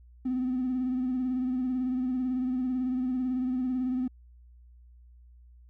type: tone with vibrato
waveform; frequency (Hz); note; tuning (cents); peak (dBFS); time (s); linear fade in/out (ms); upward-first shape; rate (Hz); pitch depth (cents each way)
triangle; 254.6; C4; -47; -23; 0.25-4.08; 10; sine; 18; 41
effects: tanh soft clip ceiling -23 dBFS + added 60 Hz sine -51 dBFS peak until 5.69 s